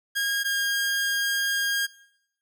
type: tone pair in turn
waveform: sawtooth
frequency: 1629 / 1619.6 Hz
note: G#6 / G#6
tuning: -34 / -44 cents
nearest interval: unison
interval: 10 cents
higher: first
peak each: -20 dBFS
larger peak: neither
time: 0.15-0.44 / 0.44-1.87 s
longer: second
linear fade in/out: 20 ms
effects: noise-tail reverb RT60 0.8 s tail -20 dB re dry